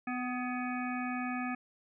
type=harmonic tone with a mistuned harmonic; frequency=250 Hz; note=B3; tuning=21 cents sharp; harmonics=1 / 3 / 5 / 7 / 9 / 10; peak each=-35 / -40 / -42 / -43 / -45 / -45 dBFS; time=0.07-1.55 s; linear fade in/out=5 ms; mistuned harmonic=7; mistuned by=-43 cents; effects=none